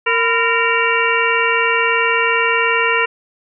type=harmonic tone with a mistuned harmonic; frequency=461.4 Hz; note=A#4; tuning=18 cents flat; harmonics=1 / 2 / 3 / 4 / 5 / 6; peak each=-20 / -20 / -20 / -20 / -20 / -20 dBFS; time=0.06-3.06 s; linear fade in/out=10 ms; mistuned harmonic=2; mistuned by=+140 cents; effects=none